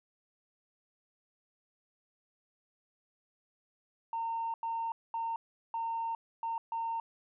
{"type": "tone bursts at uneven times", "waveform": "sine", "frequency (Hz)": 914, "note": "A#5", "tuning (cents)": -34, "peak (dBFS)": -31, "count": 6, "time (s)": [[4.13, 4.54], [4.63, 4.92], [5.14, 5.36], [5.74, 6.15], [6.43, 6.58], [6.72, 7]], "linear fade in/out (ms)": 2, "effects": ["tanh soft clip ceiling -28 dBFS"]}